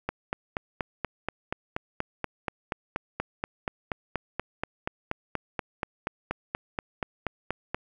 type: click train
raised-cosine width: 0.5 ms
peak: -13 dBFS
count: 33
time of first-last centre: 0.09-7.746 s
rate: 4.18 Hz
effects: 9-bit